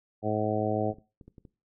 harmonic tone, 107.1 Hz, A2, 46 cents flat, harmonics 1 / 2 / 3 / 4 / 5 / 6 / 7, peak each -33 / -33 / -33 / -33 / -33 / -33 / -33 dBFS, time 0.22-0.94 s, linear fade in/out 50 ms
clicks, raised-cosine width 3 ms, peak -36 dBFS, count 7, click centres 0.903 / 0.94 / 0.985 / 1.212 / 1.28 / 1.382 / 1.452 s
effects noise-tail reverb RT60 0.3 s tail -19 dB re dry

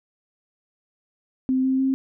sine tone with pitch steps, 260 / 263 / 266.1 Hz, C4 / C4 / C4, -11 / +9 / +29 cents, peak -18 dBFS, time 1.49-1.94 s, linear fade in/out 0 ms, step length 150 ms, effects none

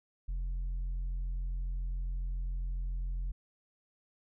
sine tone with tanh clipping, 43.65 Hz, F1, in tune, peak -33 dBFS, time 0.28-3.32 s, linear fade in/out 10 ms, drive 3 dB, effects none

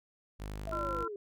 sawtooth tone, 51.1 Hz, G#1, 27 cents flat, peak -35 dBFS, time 0.39-1.05 s, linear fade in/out 20 ms
sine linear sweep, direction down, 670 to 392 Hz, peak -38 dBFS, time 0.67-1.16 s, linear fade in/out 2 ms
harmonic tone, 340 Hz, F4, 46 cents flat, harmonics 1 / 3 / 4, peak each -41 / -42 / -35 dBFS, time 0.72-1.08 s, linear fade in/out 5 ms
effects none

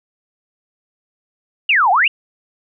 sine exponential two-way sweep, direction down then up, 2960 to 698.5 to 2960 Hz, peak -10 dBFS, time 1.69-2.08 s, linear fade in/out 5 ms, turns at 1.91 s, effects none

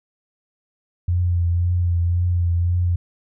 sine tone with vibrato, 87.31 Hz, F2, in tune, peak -16 dBFS, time 1.08-2.96 s, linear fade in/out 5 ms, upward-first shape triangle, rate 1.9 Hz, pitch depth 36 cents each way, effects none

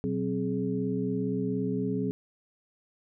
sine tone cluster, 121.5 / 185.6 / 262.9 / 419.1 Hz, B2 / F#3 / C4 / G#4, -28 / +6 / +8 / +16 cents, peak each -36 / -31 / -31 / -33 dBFS, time 0.04-2.11 s, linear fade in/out 0 ms, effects none

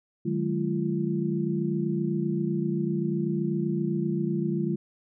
sine tone cluster, 152.2 / 185 / 212.8 / 343.1 Hz, D#3 / F#3 / G#3 / F4, -38 / 0 / +42 / -31 cents, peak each -30 dBFS, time 0.25-4.76 s, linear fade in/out 10 ms, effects none

